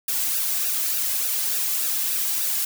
blue noise with flanger, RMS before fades -24 dBFS, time 0.08-2.65 s, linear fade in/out 5 ms, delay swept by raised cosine 0.92 to 2.22 ms, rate 3.4 Hz, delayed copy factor -0.6, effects none

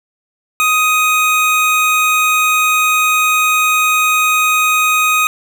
square tone pair together, 1250 / 2500 Hz, D#6 / D#7, +8 / +8 cents, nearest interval octave, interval 1200 cents, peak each -14 dBFS, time 0.6-5.27 s, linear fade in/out 0 ms, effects none

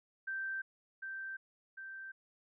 sine tone with echo, 1563 Hz, G6, 6 cents flat, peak -36 dBFS, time 0.27-0.62 s, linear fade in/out 10 ms, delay 750 ms, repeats 2, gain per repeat -4 dB, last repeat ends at 2.12 s, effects none

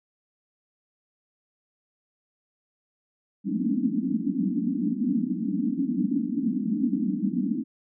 white band-pass noise, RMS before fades -26 dBFS, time 3.44-7.64 s, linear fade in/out 50 ms, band 180 to 300 Hz, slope 96 dB/octave, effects none

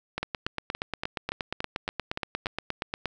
two click trains, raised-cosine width 0.3 ms, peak -13 / -14 dBFS, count 25 / 9, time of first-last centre 0.23-3.057 / 0.18-2.459 s, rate 8.49 / 3.51 Hz, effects none

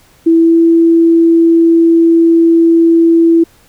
sine tone with pitch glide, 329.6 to 332.3 Hz, E4 to E4, 0 to +14 cents, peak -4 dBFS, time 0.26-3.44 s, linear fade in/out 10 ms, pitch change +14 cents, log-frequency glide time 0.37-0.59 s, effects pink hiss -47 dBFS RMS until 3.68 s

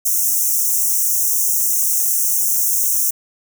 white high-pass noise, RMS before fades -17 dBFS, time 0.05-3.11 s, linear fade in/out 10 ms, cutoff 5700 Hz, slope 96 dB/octave, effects none

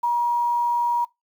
sine tone with quantisation, 954 Hz, A#5, 40 cents sharp, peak -18 dBFS, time 0.03-1.05 s, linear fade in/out 10 ms, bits 8, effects noise-tail reverb RT60 0.2 s tail -22 dB re dry

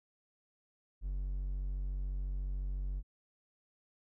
triangle tone, 47.04 Hz, F#1, 29 cents sharp, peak -32 dBFS, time 1.01-3.03 s, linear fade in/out 50 ms, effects none

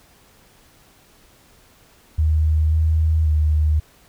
sine tone with pitch steps, 77.9 / 79.3 / 76.6 Hz, D#2 / D#2 / D#2, +3 / +33 / -27 cents, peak -14 dBFS, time 2.18-3.8 s, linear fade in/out 10 ms, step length 540 ms, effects pink hiss -53 dBFS RMS until 4.08 s

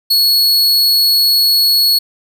45% pulse tone, 4362 Hz, C#8, 29 cents flat, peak -8 dBFS, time 0.1-1.99 s, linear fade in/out 10 ms, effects none

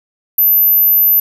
sine tone, 12110 Hz, F#9, 39 cents sharp, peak -7 dBFS, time 0.38-1.2 s, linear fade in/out 5 ms, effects 7-bit

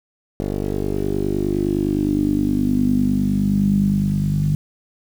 10% pulse tone with low-pass filter sweep, 49.76 Hz, G1, 27 cents sharp, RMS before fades -19 dBFS, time 0.4-4.55 s, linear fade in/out 0 ms, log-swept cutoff 490 to 160 Hz, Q 7, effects 7-bit

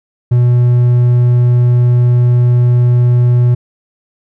triangle tone, 122.1 Hz, B2, 19 cents flat, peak -4 dBFS, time 0.31-3.55 s, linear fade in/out 10 ms, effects none

